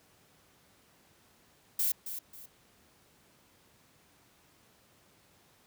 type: noise with echo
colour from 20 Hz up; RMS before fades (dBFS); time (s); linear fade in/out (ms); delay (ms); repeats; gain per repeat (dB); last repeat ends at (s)
violet; -29; 1.79-1.92; 5; 270; 2; -10; 2.46
effects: pink hiss -64 dBFS RMS until 5.66 s + high-pass 80 Hz 12 dB/octave

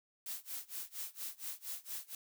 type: noise with tremolo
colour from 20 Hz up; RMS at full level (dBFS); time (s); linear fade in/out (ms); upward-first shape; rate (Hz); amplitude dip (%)
blue; -41; 0.26-2.15; 2; sine; 4.3; 95
effects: none

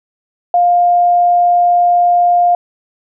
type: tone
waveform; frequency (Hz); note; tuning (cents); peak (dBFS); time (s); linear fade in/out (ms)
sine; 704; F5; +14; -7; 0.54-2.55; 2
effects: none

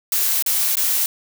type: noise with dropouts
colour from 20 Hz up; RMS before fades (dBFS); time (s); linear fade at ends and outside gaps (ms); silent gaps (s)
blue; -19; 0.12-1.06; 2; 0.424-0.462 / 0.755-0.769
effects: none

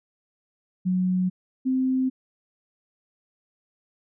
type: tone pair in turn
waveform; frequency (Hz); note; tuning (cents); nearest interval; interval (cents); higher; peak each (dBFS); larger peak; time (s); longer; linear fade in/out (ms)
sine; 183.7 / 259.8; F#3 / C4; -12 / -12; tritone; 600; second; -20; neither; 0.85-1.3 / 1.65-2.1; neither; 20
effects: none

